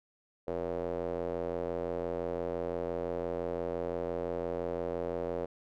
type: tone with band-pass filter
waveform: square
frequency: 42.92 Hz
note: F1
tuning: 29 cents flat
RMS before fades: -35 dBFS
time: 0.47-5.46 s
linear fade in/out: 10 ms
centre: 510 Hz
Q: 3.3
effects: none